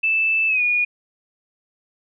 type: tone with pitch glide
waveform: sine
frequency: 2637 to 2446 Hz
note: E7 to D#7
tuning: 0 to -30 cents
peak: -16 dBFS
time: 0.03-0.85 s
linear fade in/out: 10 ms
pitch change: -130 cents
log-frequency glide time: 0.48-0.62 s
effects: none